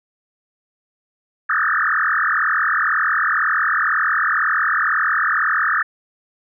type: tone with frequency modulation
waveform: sine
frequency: 1523 Hz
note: F#6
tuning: 50 cents sharp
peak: -15 dBFS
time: 1.49-5.83 s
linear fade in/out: 10 ms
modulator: 42 Hz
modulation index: 7.4
effects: none